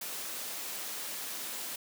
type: high-pass noise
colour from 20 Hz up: white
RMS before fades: -39 dBFS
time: 0.01-1.76 s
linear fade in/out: 5 ms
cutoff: 200 Hz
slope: 12 dB/octave
effects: none